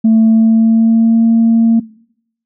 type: tone with pitch glide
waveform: sine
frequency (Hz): 222.8 to 228.1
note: A3 to A#3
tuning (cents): +22 to -37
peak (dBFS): -4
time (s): 0.04-1.8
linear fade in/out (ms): 10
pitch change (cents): +41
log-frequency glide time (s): 0.27-1.24
effects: noise-tail reverb RT60 0.7 s tail -22 dB re dry + tanh soft clip ceiling -3 dBFS